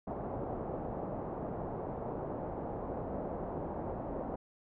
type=low-pass noise; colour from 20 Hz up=white; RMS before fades=-39 dBFS; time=0.07-4.36 s; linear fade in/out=5 ms; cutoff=760 Hz; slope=24 dB/octave; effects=none